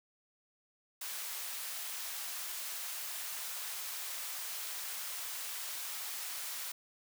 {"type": "high-pass noise", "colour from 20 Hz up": "white", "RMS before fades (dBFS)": -41, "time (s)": [1.01, 6.72], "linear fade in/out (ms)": 5, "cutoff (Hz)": 790, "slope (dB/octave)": 12, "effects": []}